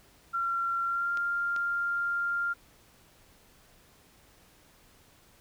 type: tone with pitch glide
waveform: sine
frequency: 1370 to 1395.6 Hz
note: F6 to F6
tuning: -34 to -2 cents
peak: -27 dBFS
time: 0.33-2.54 s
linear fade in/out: 20 ms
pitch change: +32 cents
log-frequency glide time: 0.84-1.15 s
type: clicks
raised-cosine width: 0.2 ms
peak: -25 dBFS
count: 2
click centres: 1.173 / 1.563 s
effects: pink hiss -60 dBFS RMS until 5.4 s